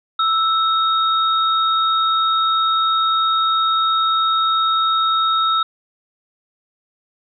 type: tone pair together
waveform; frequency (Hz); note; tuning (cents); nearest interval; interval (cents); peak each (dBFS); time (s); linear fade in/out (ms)
sine; 1318.5 / 3729; E6 / A#7; 0 / 0; octave + tritone; 1800; -15 / -21; 0.19-5.63; 5
effects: none